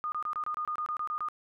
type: tone bursts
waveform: sine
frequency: 1224 Hz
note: D#6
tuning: 29 cents flat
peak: -30 dBFS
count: 12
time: 0.04-1.286 s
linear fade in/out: 0 ms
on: 80 ms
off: 26 ms
effects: none